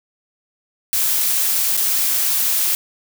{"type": "noise with dropouts", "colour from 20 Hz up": "blue", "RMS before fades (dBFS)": -18, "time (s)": [0.93, 2.75], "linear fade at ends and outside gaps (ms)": 0, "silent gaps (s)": [1.768, 1.775], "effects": []}